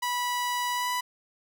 sawtooth tone with pitch glide, 980 to 989.7 Hz, B5 to B5, -14 to +3 cents, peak -23 dBFS, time 0.02-1.01 s, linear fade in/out 10 ms, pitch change +17 cents, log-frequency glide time 0.71-0.9 s, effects none

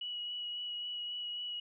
sine tone with vibrato, 2924 Hz, F#7, 21 cents flat, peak -37 dBFS, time 0.01-1.6 s, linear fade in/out 5 ms, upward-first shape sine, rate 3.7 Hz, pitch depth 13 cents each way, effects none

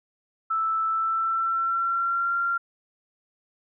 sine tone with pitch glide, 1318.5 to 1381.7 Hz, E6 to F6, 0 to -19 cents, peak -22 dBFS, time 0.5-2.58 s, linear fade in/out 10 ms, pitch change +81 cents, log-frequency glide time 0.87-2.35 s, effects none

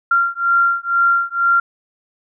sine beating tone pair, 1381 / 1383.1 Hz, F6 / F6, -20 / -17 cents, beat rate 2.1 Hz, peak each -16 dBFS, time 0.11-1.6 s, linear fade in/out 5 ms, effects none

